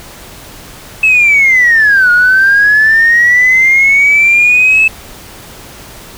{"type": "linear two-way sweep", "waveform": "sine", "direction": "down then up", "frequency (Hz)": [2618, 1431, 2618], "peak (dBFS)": -3, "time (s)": [1.03, 4.88], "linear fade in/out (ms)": 5, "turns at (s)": 2.11, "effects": ["tanh soft clip ceiling 0 dBFS", "pink hiss -32 dBFS RMS until 6.17 s"]}